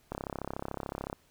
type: click train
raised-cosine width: 1 ms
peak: -21 dBFS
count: 35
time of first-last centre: 0.12-1.129 s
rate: 33.7 Hz
effects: pink hiss -66 dBFS RMS until 1.3 s